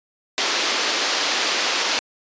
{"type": "band-pass noise", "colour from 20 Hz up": "white", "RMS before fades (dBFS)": -22, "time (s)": [0.38, 1.99], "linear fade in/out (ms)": 0, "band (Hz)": [280, 5500], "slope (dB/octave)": 24, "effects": ["resampled to 16000 Hz"]}